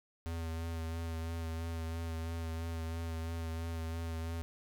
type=tone with vibrato; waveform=square; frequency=82.3 Hz; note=E2; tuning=2 cents flat; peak=-37 dBFS; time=0.26-4.42 s; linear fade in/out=0 ms; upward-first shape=sine; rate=3 Hz; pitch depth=23 cents each way; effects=none